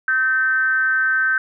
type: tone with frequency modulation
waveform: sine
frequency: 1547 Hz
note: G6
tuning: 23 cents flat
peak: -15 dBFS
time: 0.08-1.38 s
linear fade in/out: 2 ms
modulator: 258 Hz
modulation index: 0.46
effects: none